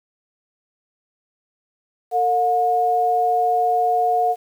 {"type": "tone pair together", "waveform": "sine", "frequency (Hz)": [453.6, 720], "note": ["A#4", "F#5"], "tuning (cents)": [-47, -47], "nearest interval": "minor sixth", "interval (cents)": 800, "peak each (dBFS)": [-23, -16], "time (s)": [2.11, 4.36], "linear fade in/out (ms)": 50, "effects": ["8-bit"]}